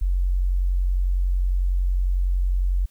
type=tone; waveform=sine; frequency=45.47 Hz; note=F#1; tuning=29 cents flat; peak=-18 dBFS; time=0.01-2.86 s; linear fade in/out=10 ms; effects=white hiss -62 dBFS RMS until 2.9 s